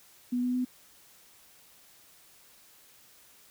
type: tone with pitch steps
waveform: sine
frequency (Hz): 245.9 / 248.8 / 251.6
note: B3 / B3 / B3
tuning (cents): -7 / +13 / +32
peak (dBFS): -26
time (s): 0.32-0.65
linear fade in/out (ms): 10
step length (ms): 110
effects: white hiss -58 dBFS RMS until 3.5 s